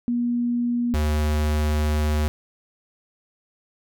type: tone pair in turn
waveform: sine / square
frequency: 240.1 / 75.63 Hz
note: B3 / D#2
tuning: -49 / -49 cents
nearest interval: octave + minor sixth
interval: 2000 cents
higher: first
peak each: -20 dBFS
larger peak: neither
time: 0.08-0.94 / 0.94-2.28 s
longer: second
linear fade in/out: 0 ms
effects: none